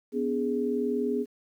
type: chord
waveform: sine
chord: G# diminished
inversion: first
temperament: equal with one note detuned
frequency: 246.9 / 287 / 415.3 Hz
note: B3 / D4 / G#4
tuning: 0 / -40 / 0 cents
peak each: -29 / -33 / -28 dBFS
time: 0.12-1.26 s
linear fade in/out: 50 ms
effects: 10-bit